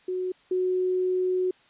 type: tone pair in turn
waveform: sine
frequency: 367.8 / 367.8 Hz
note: F#4 / F#4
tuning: -10 / -10 cents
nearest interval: unison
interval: 0 cents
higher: neither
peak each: -26 / -22 dBFS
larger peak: second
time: 0.08-0.32 / 0.51-1.51 s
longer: second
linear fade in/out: 5 ms
effects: white hiss -59 dBFS RMS until 1.69 s + resampled to 8000 Hz